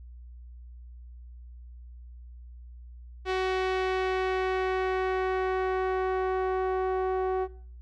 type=tone with low-pass filter sweep; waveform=sawtooth; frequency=374.7 Hz; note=F#4; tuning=22 cents sharp; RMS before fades=-28 dBFS; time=3.25-7.48 s; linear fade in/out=50 ms; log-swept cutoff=3400 to 920 Hz; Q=1; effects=noise-tail reverb RT60 0.5 s tail -20 dB re dry + added 60 Hz sine -43 dBFS peak until 7.81 s